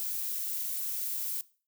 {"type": "noise", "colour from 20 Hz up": "violet", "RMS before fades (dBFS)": -34, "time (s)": [0, 1.41], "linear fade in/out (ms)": 0, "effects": ["noise-tail reverb RT60 0.4 s tail -20 dB re dry"]}